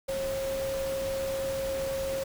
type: tone in noise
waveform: sine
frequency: 540 Hz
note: C#5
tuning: 45 cents flat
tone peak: -29 dBFS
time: 0.08-2.24 s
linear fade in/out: 10 ms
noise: pink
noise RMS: -39 dBFS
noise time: 0.08-2.24 s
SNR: +7 dB
effects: none